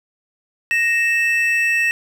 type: tone pair together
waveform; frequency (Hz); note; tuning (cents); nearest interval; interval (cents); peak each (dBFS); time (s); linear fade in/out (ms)
triangle; 1864.7 / 2637; A#6 / E7; 0 / 0; tritone; 600; -16; 0.71-1.91; 0
effects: none